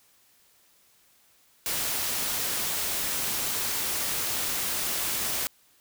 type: noise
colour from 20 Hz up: white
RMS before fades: -29 dBFS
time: 1.66-5.47 s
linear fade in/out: 0 ms
effects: white hiss -62 dBFS RMS until 5.8 s